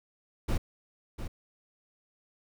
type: noise with echo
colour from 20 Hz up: brown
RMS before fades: -27 dBFS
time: 0.48-0.58 s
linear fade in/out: 10 ms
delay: 700 ms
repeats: 1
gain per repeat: -9 dB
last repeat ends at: 1.28 s
effects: none